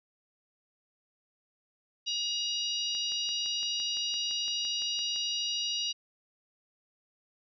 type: harmonic tone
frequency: 953 Hz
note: A#5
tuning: 38 cents sharp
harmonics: 3 / 4 / 5 / 6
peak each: -33 / -35 / -37 / -39 dBFS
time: 2.06-5.93 s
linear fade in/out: 20 ms
type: click train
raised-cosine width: 0.2 ms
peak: -30 dBFS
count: 14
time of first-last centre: 2.95-5.161 s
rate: 5.88 Hz
effects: none